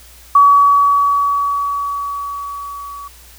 sine tone with level ramp, 1135 Hz, C#6, 41 cents sharp, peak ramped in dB -4 to -28 dBFS, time 0.35-3.08 s, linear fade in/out 5 ms, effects added 60 Hz sine -43 dBFS peak until 3.38 s + white hiss -43 dBFS RMS until 3.38 s

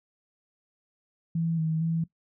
sine tone with pitch steps, 165.2 / 159.5 / 164.3 Hz, E3 / D#3 / E3, +4 / +43 / -5 cents, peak -24 dBFS, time 1.35-2.04 s, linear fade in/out 5 ms, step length 230 ms, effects noise-tail reverb RT60 0.1 s tail -18 dB re dry

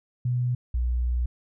sine tone pair in turn, 123.6 / 60.81 Hz, B2 / B1, +2 / -26 cents, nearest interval octave, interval 1228 cents, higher first, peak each -22 dBFS, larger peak neither, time 0.25-0.55 / 0.74-1.26 s, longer second, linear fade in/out 5 ms, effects none

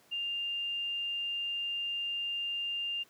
sine tone, 2800 Hz, F7, 4 cents sharp, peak -32 dBFS, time 0.11-3.04 s, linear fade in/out 20 ms, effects pink hiss -63 dBFS RMS until 3.09 s + high-pass 200 Hz 12 dB/octave

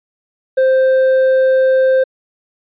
sine tone with hard clipping, 523.3 Hz, C5, in tune, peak -10 dBFS, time 0.57-2.04 s, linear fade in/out 10 ms, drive 4 dB, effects resampled to 8000 Hz

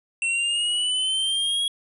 square linear sweep, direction up, 2698 to 3322 Hz, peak -22 dBFS, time 0.22-1.68 s, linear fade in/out 2 ms, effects resampled to 24000 Hz + 10-bit

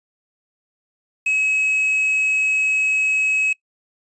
triangle tone with quantisation, 2562 Hz, E7, 50 cents flat, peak -15 dBFS, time 1.26-3.53 s, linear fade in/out 5 ms, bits 7, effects noise-tail reverb RT60 0.1 s tail -23 dB re dry + resampled to 22050 Hz

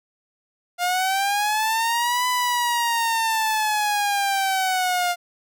sawtooth linear two-way sweep, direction up then down, 701 to 1001 to 701 Hz, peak -16 dBFS, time 0.78-5.16 s, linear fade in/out 50 ms, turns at 2.27 s, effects none

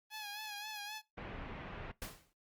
10% pulse tone with vibrato, 840 Hz, G#5, 19 cents sharp, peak -34 dBFS, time 0.1-1.02 s, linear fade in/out 50 ms, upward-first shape sine, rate 3.8 Hz, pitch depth 55 cents each way
pink low-pass noise, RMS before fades -46 dBFS, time 1.17-1.92 s, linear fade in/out 10 ms, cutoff 2700 Hz, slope 24 dB/octave
pink noise with exponential decay, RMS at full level -41 dBFS, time 2.02-2.33 s, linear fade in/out 0 ms, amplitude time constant 67 ms
effects noise-tail reverb RT60 0.2 s tail -20 dB re dry + Opus 32 kbps

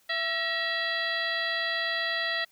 harmonic tone with a mistuned harmonic, 668 Hz, E5, 23 cents sharp, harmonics 1 / 2 / 3 / 4 / 5 / 6 / 7, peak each -36 / -38 / -29 / -40 / -35 / -36 / -41 dBFS, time 0.09-2.45 s, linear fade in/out 10 ms, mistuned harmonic 3, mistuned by -82 cents, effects white hiss -64 dBFS RMS until 2.51 s

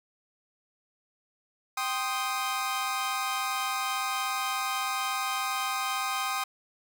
sawtooth chord, C minor, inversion second, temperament equal, 784 / 1046.5 / 1244.5 Hz, G5 / C6 / Eb6, 0 / 0 / 0 cents, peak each -30 / -30 / -28 dBFS, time 1.77-6.44 s, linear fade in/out 5 ms, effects none

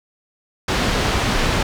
pink low-pass noise, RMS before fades -19 dBFS, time 0.68-1.63 s, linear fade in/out 5 ms, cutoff 4800 Hz, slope 12 dB/octave, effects none

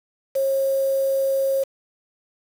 sine tone with quantisation, 541 Hz, C#5, 42 cents flat, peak -18 dBFS, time 0.35-1.64 s, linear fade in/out 10 ms, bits 6, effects none

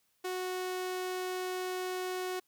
sawtooth tone, 368 Hz, F#4, 9 cents flat, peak -30 dBFS, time 0.24-2.4 s, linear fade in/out 10 ms, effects white hiss -74 dBFS RMS until 2.47 s

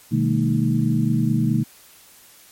sine tone cluster, 125.1 / 154.2 / 199.7 / 224.6 / 311.2 Hz, B2 / D#3 / G3 / A3 / D#4, +23 / -15 / +32 / +36 / 0 cents, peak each -22 / -22 / -26 / -21 / -27 dBFS, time 0.11-1.64 s, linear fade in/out 20 ms, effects white hiss -49 dBFS RMS until 2.51 s + MP3 64 kbps

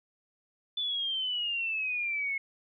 sine exponential sweep, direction down, 3504 to 2169 Hz, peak -29 dBFS, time 0.77-2.38 s, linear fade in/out 5 ms, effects none

